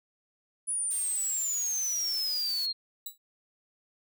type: exponential sweep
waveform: sine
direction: down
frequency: 9956 to 4186 Hz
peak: -28 dBFS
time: 0.67-2.73 s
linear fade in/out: 20 ms
type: noise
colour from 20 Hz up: blue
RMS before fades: -41 dBFS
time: 0.9-2.67 s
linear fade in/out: 20 ms
type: tone with exponential decay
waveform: 10% pulse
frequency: 3921 Hz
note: B7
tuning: 13 cents flat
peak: -25 dBFS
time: 3.06-3.18 s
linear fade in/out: 5 ms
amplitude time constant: 25 ms
effects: none